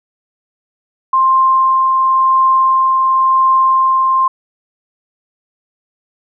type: tone with tremolo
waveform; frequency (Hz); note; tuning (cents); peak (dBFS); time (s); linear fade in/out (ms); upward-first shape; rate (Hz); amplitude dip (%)
sine; 1053; C6; +11; -7; 1.13-4.28; 5; triangle; 0.94; 25
effects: none